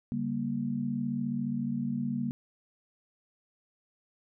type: chord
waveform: sine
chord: G diminished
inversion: second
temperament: just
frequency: 141.12 / 196 / 235.2 Hz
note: Db3 / G3 / Bb3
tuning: +31 / 0 / +16 cents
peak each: -36 / -35 / -31 dBFS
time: 0.12-2.31 s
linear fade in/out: 0 ms
effects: none